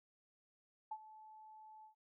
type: tone with ADSR envelope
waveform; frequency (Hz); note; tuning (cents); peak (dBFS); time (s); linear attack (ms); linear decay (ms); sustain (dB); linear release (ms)
sine; 867; A5; -26; -39; 0.91-1.95; 7; 55; -16; 110
effects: none